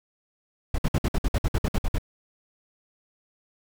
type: noise bursts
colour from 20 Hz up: brown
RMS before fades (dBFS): -22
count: 13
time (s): 0.74-1.984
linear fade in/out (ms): 5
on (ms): 44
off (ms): 56
effects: none